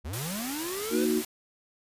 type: linear sweep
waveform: square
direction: up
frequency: 62.8 to 523.3 Hz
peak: -34 dBFS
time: 0.04-1.06 s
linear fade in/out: 20 ms
type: noise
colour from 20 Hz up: white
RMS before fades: -36 dBFS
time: 0.13-1.25 s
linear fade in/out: 5 ms
type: chord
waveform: sine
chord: D# minor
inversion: second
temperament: equal with one note detuned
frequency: 231.2 / 311.1 / 370 Hz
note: A#3 / D#4 / F#4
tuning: -14 / 0 / 0 cents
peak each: -28 / -28 / -27 dBFS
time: 0.9-1.23 s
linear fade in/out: 50 ms
effects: resampled to 32000 Hz